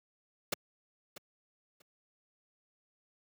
pink noise with echo, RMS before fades -32 dBFS, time 0.52-0.54 s, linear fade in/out 5 ms, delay 640 ms, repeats 2, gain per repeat -15 dB, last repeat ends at 1.82 s, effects high-pass 150 Hz 12 dB/octave

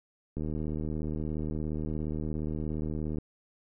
click train, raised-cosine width 3 ms, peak -22 dBFS, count 218, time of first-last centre 0.37-3.185 s, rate 77.1 Hz, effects none

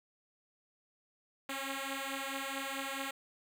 5% pulse beating tone pair, 270 / 274.6 Hz, C#4 / C#4, -45 / -16 cents, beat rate 4.6 Hz, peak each -28 / -29 dBFS, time 1.49-3.11 s, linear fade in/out 5 ms, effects none

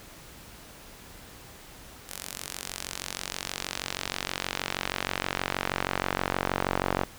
sawtooth tone with band-pass filter sweep, 46.32 Hz, F#1, 3 cents sharp, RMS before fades -33 dBFS, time 2.08-7.05 s, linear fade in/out 20 ms, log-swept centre 11000 to 930 Hz, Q 0.74, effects pink hiss -48 dBFS RMS until 7.18 s

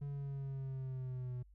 triangle linear sweep, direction down, 142.8 to 123.47 Hz, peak -37 dBFS, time 0.01-1.43 s, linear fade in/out 10 ms, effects added 50 Hz sine -59 dBFS peak until 1.54 s

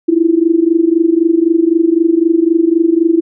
sine tone with amplitude modulation, 331.7 Hz, E4, 11 cents sharp, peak -4 dBFS, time 0.08-3.21 s, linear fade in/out 10 ms, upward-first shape sine, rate 23.9 Hz, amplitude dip 85%, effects none

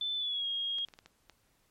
sine tone with pitch glide, 3520 to 3265 Hz, A7 to G#7, 0 to -30 cents, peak -31 dBFS, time 0.01-0.85 s, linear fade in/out 2 ms, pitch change -130 cents, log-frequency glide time 0.16-0.47 s
clicks, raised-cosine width 0.2 ms, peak -33 dBFS, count 6, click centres 0.785 / 0.886 / 0.938 / 0.989 / 1.06 / 1.297 s
effects pink hiss -71 dBFS RMS until 1.7 s + MP3 64 kbps

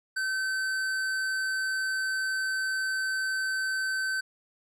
sine tone with hard clipping, 1537 Hz, G6, 35 cents flat, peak -29 dBFS, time 0.16-4.21 s, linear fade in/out 10 ms, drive 12 dB, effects none

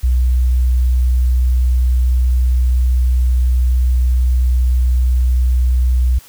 sine tone, 62.3 Hz, B1, 16 cents sharp, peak -10 dBFS, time 0.03-6.19 s, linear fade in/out 10 ms, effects white hiss -43 dBFS RMS until 6.28 s

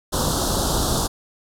pink band-stop noise, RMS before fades -21 dBFS, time 0.12-1.08 s, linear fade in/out 20 ms, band 1400 to 3400 Hz, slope 48 dB/octave, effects low-pass 12000 Hz 12 dB/octave

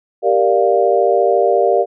sine chord, G minor seventh, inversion none, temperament equal, 392 / 466.2 / 587.3 / 698.5 Hz, G4 / Bb4 / D5 / F5, 0 / 0 / 0 / 0 cents, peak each -16 dBFS, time 0.22-1.86 s, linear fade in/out 50 ms, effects none

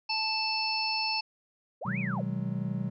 harmonic tone, 880 Hz, A5, in tune, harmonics 1 / 3 / 5 / 6, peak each -33 / -33 / -33 / -33 dBFS, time 0.09-1.21 s, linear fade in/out 10 ms
sine linear two-way sweep, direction up then down, 415.3 to 2580 to 415.3 Hz, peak -34 dBFS, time 1.81-2.22 s, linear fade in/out 10 ms, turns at 1.99 s
triangle chord, G# minor seventh, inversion first, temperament just, 124.59 / 155.74 / 186.89 / 207.7 Hz, B2 / D#3 / F#3 / G#3, +16 / +2 / +18 / 0 cents, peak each -33 / -35 / -31 / -35 dBFS, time 1.85-2.9 s, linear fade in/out 10 ms
effects none

